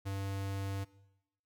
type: tone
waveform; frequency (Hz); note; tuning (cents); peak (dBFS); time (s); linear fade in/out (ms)
square; 98; G2; 0; -36; 0.05-0.85; 20
effects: noise-tail reverb RT60 0.9 s tail -20 dB re dry